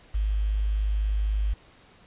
sine tone with quantisation, 51.91 Hz, G#1, in tune, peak -22 dBFS, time 0.14-1.54 s, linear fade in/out 10 ms, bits 8, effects pink hiss -55 dBFS RMS until 2.06 s + resampled to 8000 Hz

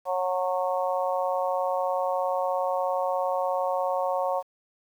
harmonic tone, 183.1 Hz, F#3, 18 cents flat, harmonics 3 / 4 / 5 / 6, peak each -27 / -29 / -31 / -33 dBFS, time 0.05-4.43 s, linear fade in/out 50 ms, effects 9-bit

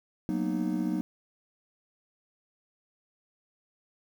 triangle chord, B major seventh, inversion second, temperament just, 185.21 / 231.5 / 246.9 / 308.7 Hz, F#3 / A#3 / B3 / D#4, +2 / -12 / 0 / -14 cents, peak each -30 / -32 / -33 / -29 dBFS, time 0.29-1.01 s, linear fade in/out 0 ms, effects 9-bit

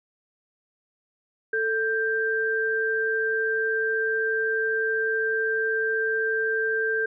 sine tone pair together, 442.5 / 1577 Hz, A4 / G6, +10 / +10 cents, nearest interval octave + minor seventh, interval 2200 cents, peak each -26 / -24 dBFS, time 1.53-7.06 s, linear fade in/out 5 ms, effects none

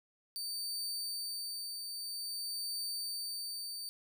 sawtooth tone with tremolo, 4596 Hz, D8, 38 cents flat, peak -33 dBFS, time 0.36-3.89 s, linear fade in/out 0 ms, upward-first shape triangle, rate 0.51 Hz, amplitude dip 40%, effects none

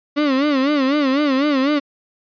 35% pulse tone with vibrato, 280 Hz, C#4, 18 cents sharp, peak -13 dBFS, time 0.16-1.8 s, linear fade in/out 20 ms, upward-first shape sine, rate 4 Hz, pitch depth 130 cents each way, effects resampled to 11025 Hz

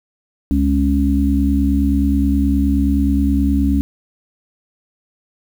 harmonic tone, 69.5 Hz, C#2, 5 cents sharp, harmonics 1 / 3 / 4, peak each -16 / -19 / -16 dBFS, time 0.51-3.81 s, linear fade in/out 0 ms, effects 7-bit

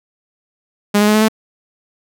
sawtooth tone with pitch steps, 205.5 / 208.9 / 212.3 / 215.7 / 219.2 Hz, G#3 / G#3 / G#3 / A3 / A3, -18 / +10 / +38 / -34 / -6 cents, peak -6 dBFS, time 0.94-1.285 s, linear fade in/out 10 ms, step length 69 ms, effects none

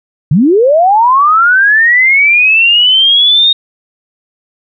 sine linear sweep, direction up, 127.7 to 3726 Hz, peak -4 dBFS, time 0.31-3.53 s, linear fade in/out 5 ms, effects none

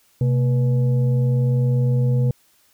sine tone with frequency modulation, 128.6 Hz, C3, 30 cents flat, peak -15 dBFS, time 0.21-2.31 s, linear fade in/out 2 ms, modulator 358 Hz, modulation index 0.41, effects white hiss -59 dBFS RMS until 2.73 s

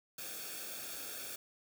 white noise with comb filter, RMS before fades -44 dBFS, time 0.18-1.36 s, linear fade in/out 5 ms, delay 1 ms, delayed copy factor -0.7, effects none

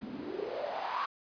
white noise with band-pass filter sweep, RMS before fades -37 dBFS, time 0.01-1.06 s, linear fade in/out 10 ms, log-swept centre 210 to 1200 Hz, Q 6.2, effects resampled to 11025 Hz

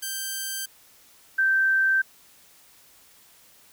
5% pulse / sine tone pair in turn, 1568 / 1559.1 Hz, G6 / G6, 0 / -10 cents, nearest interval unison, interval 10 cents, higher first, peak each -18 dBFS, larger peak neither, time 0.02-0.66 / 1.38-2.02 s, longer neither, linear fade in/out 10 ms, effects white hiss -55 dBFS RMS until 3.72 s

